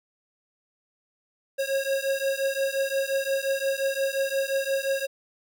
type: beating tone pair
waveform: square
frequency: 541 / 546.7 Hz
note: C#5 / C#5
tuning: -42 / -24 cents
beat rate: 5.7 Hz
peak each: -28 dBFS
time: 1.58-5.07 s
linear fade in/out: 20 ms
effects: none